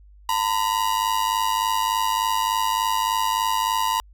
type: ring-modulated tone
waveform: 45% pulse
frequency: 959 Hz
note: A#5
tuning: 49 cents sharp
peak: -17 dBFS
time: 0.29-4 s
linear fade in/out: 0 ms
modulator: 51.7 Hz
effects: added 50 Hz sine -46 dBFS peak until 4.13 s